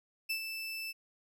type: tone with ADSR envelope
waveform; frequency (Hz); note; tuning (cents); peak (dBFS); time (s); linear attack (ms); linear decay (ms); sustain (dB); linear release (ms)
30% pulse; 2643; E7; +4; -28; 0.29-0.93; 15; 87; -7; 26
effects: none